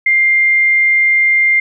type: tone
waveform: sine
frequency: 2100 Hz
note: C7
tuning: 6 cents sharp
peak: -8 dBFS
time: 0.06-1.6 s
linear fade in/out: 5 ms
effects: none